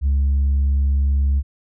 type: tone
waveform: sine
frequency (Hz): 69.3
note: C#2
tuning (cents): 0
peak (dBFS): -12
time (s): 0.01-1.43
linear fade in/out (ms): 50
effects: tanh soft clip ceiling -13 dBFS